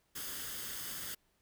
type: noise with comb filter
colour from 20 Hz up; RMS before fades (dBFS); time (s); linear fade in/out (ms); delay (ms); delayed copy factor
white; -42; 0.15-1.15; 10; 0.61; +0.55
effects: pink hiss -75 dBFS RMS until 1.41 s